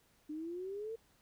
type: exponential sweep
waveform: sine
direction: up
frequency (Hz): 297.3 to 459.9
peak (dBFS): -39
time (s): 0.29-0.96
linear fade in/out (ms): 10
effects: pink hiss -70 dBFS RMS until 1.21 s